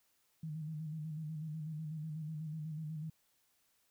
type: tone with vibrato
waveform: sine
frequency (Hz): 155.56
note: D#3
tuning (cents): 0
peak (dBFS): -39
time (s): 0.43-3.1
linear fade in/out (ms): 5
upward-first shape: square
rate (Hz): 8.1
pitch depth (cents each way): 48
effects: white hiss -75 dBFS RMS until 3.9 s